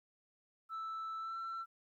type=tone with pitch glide; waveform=sine; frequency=1318.5 to 1343.9 Hz; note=E6 to E6; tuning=0 to +33 cents; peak=-37 dBFS; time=0.69-1.66 s; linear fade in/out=50 ms; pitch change=+33 cents; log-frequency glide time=1.19-1.36 s; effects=tanh soft clip ceiling -38 dBFS + 13-bit